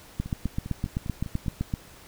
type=two click trains; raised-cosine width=5 ms; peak=-14 / -23 dBFS; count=13 / 7; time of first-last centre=0.2-1.738 / 0.26-1.462 s; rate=7.8 / 4.99 Hz; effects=pink hiss -50 dBFS RMS until 2.07 s